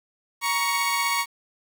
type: tone cluster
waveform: sawtooth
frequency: 941 / 1119 / 2222 Hz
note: A#5 / C#6 / C#7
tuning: +16 / +16 / +4 cents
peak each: -23 dBFS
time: 0.41-1.26 s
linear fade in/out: 50 ms
effects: 8-bit